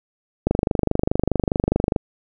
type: click train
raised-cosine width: 2 ms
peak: -4 dBFS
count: 38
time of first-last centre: 0.47-1.962 s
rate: 24.8 Hz
effects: none